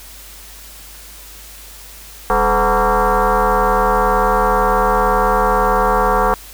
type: tone with frequency modulation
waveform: sine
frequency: 196 Hz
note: G3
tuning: in tune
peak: -11 dBFS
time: 2.3-6.34 s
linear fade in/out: 0 ms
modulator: 235 Hz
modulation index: 5
effects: added 50 Hz sine -40 dBFS peak until 6.53 s + white hiss -38 dBFS RMS until 6.53 s